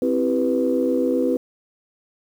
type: chord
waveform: sine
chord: C major seventh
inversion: none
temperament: equal with one note detuned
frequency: 261.6 / 329.6 / 390.2 / 493.9 Hz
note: C4 / E4 / G4 / B4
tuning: 0 / 0 / -8 / 0 cents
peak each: -21 / -24 / -26 / -21 dBFS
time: 0.02-1.37 s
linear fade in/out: 2 ms
effects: tanh soft clip ceiling -8 dBFS + 8-bit